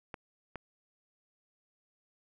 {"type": "clicks", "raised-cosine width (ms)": 0.5, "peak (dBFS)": -25, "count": 2, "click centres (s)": [0.142, 0.557], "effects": []}